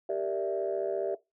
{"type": "chord", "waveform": "sine", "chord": "E half-diminished seventh", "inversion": "first", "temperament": "equal with one note detuned", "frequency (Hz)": [392, 466.2, 587.3, 662.7], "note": ["G4", "Bb4", "D5", "E5"], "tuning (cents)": [0, 0, 0, 9], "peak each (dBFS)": [-32, -36, -33, -32], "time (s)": [0.09, 1.15], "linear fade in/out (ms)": 5, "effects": ["noise-tail reverb RT60 0.2 s tail -19 dB re dry", "tanh soft clip ceiling -20 dBFS"]}